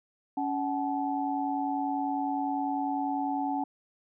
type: tone cluster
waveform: sine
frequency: 280.6 / 750 / 860 Hz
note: C#4 / F#5 / A5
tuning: +21 / +23 / -40 cents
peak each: -31 / -32 / -33 dBFS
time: 0.37-3.64 s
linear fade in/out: 5 ms
effects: none